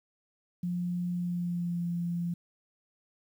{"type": "tone with pitch glide", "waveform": "sine", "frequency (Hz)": [176.6, 172.37], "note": ["F3", "F3"], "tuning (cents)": [20, -22], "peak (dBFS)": -29, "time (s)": [0.63, 2.34], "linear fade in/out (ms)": 5, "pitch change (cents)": -42, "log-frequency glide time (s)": [1.14, 1.85], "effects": ["10-bit"]}